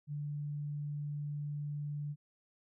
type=tone; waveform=sine; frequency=146.6 Hz; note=D3; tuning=3 cents flat; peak=-36 dBFS; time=0.07-2.16 s; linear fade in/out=50 ms; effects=none